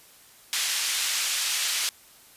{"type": "band-pass noise", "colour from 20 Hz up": "pink", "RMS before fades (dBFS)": -27, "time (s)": [0.53, 1.89], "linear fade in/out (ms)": 0, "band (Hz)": [2600, 10000], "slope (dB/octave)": 12, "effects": ["white hiss -53 dBFS RMS until 2.36 s", "resampled to 32000 Hz"]}